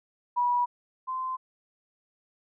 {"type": "tone pair in turn", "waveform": "sine", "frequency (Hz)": [973, 1034.6], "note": ["B5", "C6"], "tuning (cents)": [-26, -20], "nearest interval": "minor second", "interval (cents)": 106, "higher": "second", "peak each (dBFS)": [-22, -29], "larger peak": "first", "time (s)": [[0.36, 0.66], [1.07, 1.37]], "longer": "neither", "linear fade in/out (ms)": 20, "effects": []}